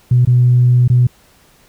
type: tone with dropouts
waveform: sine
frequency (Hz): 123.47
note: B2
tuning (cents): 0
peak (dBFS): -6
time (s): 0.11-1.07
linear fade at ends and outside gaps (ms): 5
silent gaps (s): 0.251-0.272 / 0.879-0.899
effects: tanh soft clip ceiling -2 dBFS + pink hiss -50 dBFS RMS until 1.68 s